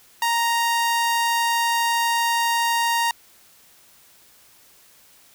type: tone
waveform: sawtooth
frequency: 932.3 Hz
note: A#5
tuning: in tune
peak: -15 dBFS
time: 0.22-3.11 s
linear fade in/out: 2 ms
effects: white hiss -53 dBFS RMS until 5.34 s